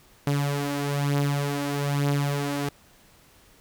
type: beating tone pair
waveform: sawtooth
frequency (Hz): 142.3 / 143.4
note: C#3 / D3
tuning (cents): +46 / -41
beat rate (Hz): 1.1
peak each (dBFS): -21 / -25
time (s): 0.27-2.69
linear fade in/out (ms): 2
effects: pink hiss -56 dBFS RMS until 3.6 s